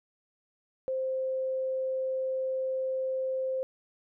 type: tone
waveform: sine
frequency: 523.3 Hz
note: C5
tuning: in tune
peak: -28 dBFS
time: 0.88-3.63 s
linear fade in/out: 0 ms
effects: none